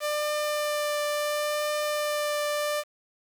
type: tone with vibrato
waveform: sawtooth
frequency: 595 Hz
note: D5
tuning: 22 cents sharp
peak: -22 dBFS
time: 0-2.84 s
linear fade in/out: 50 ms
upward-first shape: triangle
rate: 0.71 Hz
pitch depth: 12 cents each way
effects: 8-bit